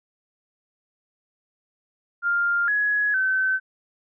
sine tone with pitch steps, 1400 / 1678 / 1531 Hz, F6 / G#6 / G6, +4 / +17 / -41 cents, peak -19 dBFS, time 2.22-3.6 s, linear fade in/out 50 ms, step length 460 ms, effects none

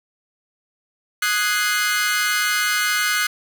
sawtooth chord, Ab dominant seventh, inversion second, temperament equal, 1244.5 / 1480 / 1661.2 / 2093 Hz, Eb6 / Gb6 / Ab6 / C7, 0 / 0 / 0 / 0 cents, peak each -22 / -18 / -23 / -20 dBFS, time 1.22-3.27 s, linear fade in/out 5 ms, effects none

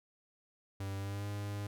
45% pulse tone with pitch glide, 98 to 102.16 Hz, G2 to G#2, 0 to -28 cents, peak -37 dBFS, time 0.8-1.67 s, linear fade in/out 5 ms, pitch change +72 cents, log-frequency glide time 0.96-1.28 s, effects none

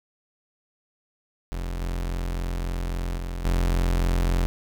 40% pulse tone with level steps, 43.65 Hz, F1, in tune, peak -27 / -25 / -28 / -19 dBFS, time 1.52-4.46 s, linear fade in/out 0 ms, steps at 1.81 / 3.17 / 3.45 s, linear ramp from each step 2 ms, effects none

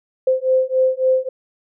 sine beating tone pair, 517 / 520.6 Hz, C5 / C5, -21 / -9 cents, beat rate 3.6 Hz, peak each -17 dBFS, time 0.27-1.29 s, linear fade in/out 5 ms, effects none

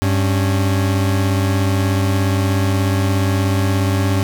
40% pulse tone pair together, 98 / 277.2 Hz, G2 / C#4, 0 / 0 cents, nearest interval octave + tritone, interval 1800 cents, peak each -14 / -21 dBFS, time 0.02-4.23 s, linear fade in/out 0 ms, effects none

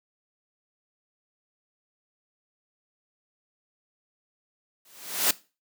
white noise with exponential growth, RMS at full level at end -19 dBFS, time 4.85-5.31 s, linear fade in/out 5 ms, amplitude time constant 100 ms, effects noise-tail reverb RT60 0.3 s tail -19 dB re dry + high-pass 200 Hz 12 dB/octave

